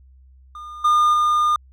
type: tone with level steps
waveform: triangle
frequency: 1213 Hz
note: D#6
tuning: 44 cents flat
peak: -31 / -11 / -13 dBFS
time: 0.55-1.56 s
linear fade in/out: 2 ms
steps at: 0.84 / 1.13 s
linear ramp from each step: 10 ms
effects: added 65 Hz sine -46 dBFS peak until 1.72 s